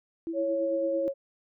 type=tone with tremolo; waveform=sine; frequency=331 Hz; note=E4; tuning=7 cents sharp; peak=-29 dBFS; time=0.27-1.08 s; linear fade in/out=0 ms; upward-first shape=sine; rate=9 Hz; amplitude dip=50%
type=tone with pitch glide; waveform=sine; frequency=554.4 to 549.3 Hz; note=C#5 to C#5; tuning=0 to -16 cents; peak=-26 dBFS; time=0.33-1.14 s; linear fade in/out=50 ms; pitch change=-16 cents; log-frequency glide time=0.46-0.73 s
effects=none